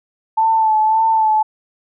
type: tone with vibrato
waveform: sine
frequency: 879 Hz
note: A5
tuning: 2 cents flat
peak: -11 dBFS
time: 0.37-1.43 s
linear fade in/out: 10 ms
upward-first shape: sine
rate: 1.8 Hz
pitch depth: 32 cents each way
effects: none